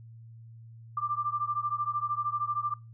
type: beating tone pair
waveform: sine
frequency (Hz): 1179 / 1192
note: D6 / D6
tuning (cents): +6 / +25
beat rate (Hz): 13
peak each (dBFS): -31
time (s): 0.97-2.74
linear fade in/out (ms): 5
effects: noise-tail reverb RT60 0.3 s tail -25 dB re dry + added 114 Hz sine -46 dBFS peak until 2.93 s